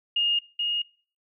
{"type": "tone pair in turn", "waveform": "sine", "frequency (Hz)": [2841, 2857], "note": ["F7", "F7"], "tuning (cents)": [29, 39], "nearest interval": "unison", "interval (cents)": 10, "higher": "second", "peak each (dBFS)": [-21, -24], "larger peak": "first", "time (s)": [[0.16, 0.39], [0.59, 0.82]], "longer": "neither", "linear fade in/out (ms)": 5, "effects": ["noise-tail reverb RT60 0.4 s tail -21 dB re dry"]}